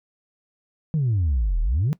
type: exponential two-way sweep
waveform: sine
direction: down then up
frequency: 164.81 to 37.13 to 164.81 Hz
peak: -17 dBFS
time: 0.94-1.93 s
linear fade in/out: 0 ms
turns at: 1.61 s
effects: noise-tail reverb RT60 0.1 s tail -19 dB re dry + tanh soft clip ceiling -16 dBFS

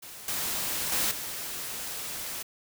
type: noise with level steps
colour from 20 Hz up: white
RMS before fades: -44 / -31 / -27 / -36 dBFS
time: 0.02-2.43 s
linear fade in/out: 10 ms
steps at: 0.28 / 0.92 / 1.11 s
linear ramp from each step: 2 ms
effects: none

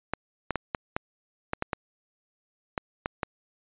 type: clicks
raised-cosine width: 0.5 ms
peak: -12 dBFS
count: 11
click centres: 0.136 / 0.507 / 0.557 / 0.748 / 0.965 / 1.534 / 1.624 / 1.732 / 2.778 / 3.059 / 3.232 s
effects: resampled to 8000 Hz

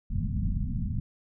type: low-pass noise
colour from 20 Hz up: pink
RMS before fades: -29 dBFS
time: 0.1-1 s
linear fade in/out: 5 ms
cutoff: 240 Hz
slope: 96 dB/octave
effects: none

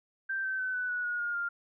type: tone with pitch steps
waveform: sine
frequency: 1568 / 1542.8 / 1518.1 / 1493.7 / 1469.8 / 1446.2 / 1423 / 1400.2 Hz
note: G6 / G6 / F#6 / F#6 / F#6 / F#6 / F6 / F6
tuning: 0 / -28 / +44 / +16 / -12 / -40 / +32 / +4 cents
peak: -30 dBFS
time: 0.29-1.49 s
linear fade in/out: 10 ms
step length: 150 ms
effects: none

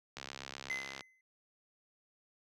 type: click train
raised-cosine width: 0.2 ms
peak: -25 dBFS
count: 58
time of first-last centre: 0.17-1.008 s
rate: 68 Hz
type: tone with exponential decay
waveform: triangle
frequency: 2047 Hz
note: C7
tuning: 38 cents flat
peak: -31 dBFS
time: 0.7-1.21 s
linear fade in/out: 2 ms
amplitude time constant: 110 ms
effects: high-pass 100 Hz 12 dB/octave

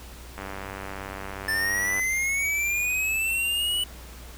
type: click train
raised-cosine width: 0.5 ms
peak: -20 dBFS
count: 158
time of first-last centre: 0.38-1.995 s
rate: 97.2 Hz
type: linear sweep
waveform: square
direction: up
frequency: 1760 to 2967 Hz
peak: -24 dBFS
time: 1.48-3.84 s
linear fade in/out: 5 ms
effects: added 60 Hz sine -42 dBFS peak until 4.37 s + pink hiss -46 dBFS RMS until 4.37 s

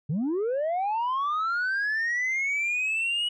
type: linear sweep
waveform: sine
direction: up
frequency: 132.2 to 2929 Hz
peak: -22 dBFS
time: 0.09-3.29 s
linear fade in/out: 10 ms
effects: tanh soft clip ceiling -23 dBFS

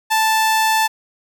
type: tone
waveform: sawtooth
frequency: 880 Hz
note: A5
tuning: in tune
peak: -10 dBFS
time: 0.1-0.88 s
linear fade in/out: 20 ms
effects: none

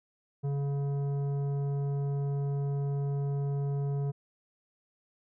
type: tone with tanh clipping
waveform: sine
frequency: 140.8 Hz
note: C#3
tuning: 27 cents sharp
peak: -30 dBFS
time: 0.43-4.12 s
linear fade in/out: 20 ms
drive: 11 dB
effects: none

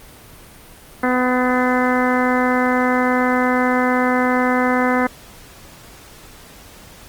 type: harmonic tone with a mistuned harmonic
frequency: 251.4 Hz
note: B3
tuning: 31 cents sharp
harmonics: 1 / 2 / 3 / 4 / 5 / 6 / 7 / 8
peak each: -18 / -21 / -23 / -24 / -25 / -26 / -26 / -27 dBFS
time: 1.03-5.07 s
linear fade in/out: 5 ms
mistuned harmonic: 8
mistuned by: +28 cents
effects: pink hiss -42 dBFS RMS until 7.08 s + Opus 32 kbps

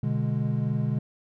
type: chord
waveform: triangle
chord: G# diminished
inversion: first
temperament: equal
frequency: 123.47 / 146.83 / 207.7 Hz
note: B2 / D3 / G#3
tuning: 0 / 0 / 0 cents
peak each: -25 / -26 / -28 dBFS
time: 0.03-0.99 s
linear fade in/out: 5 ms
effects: none

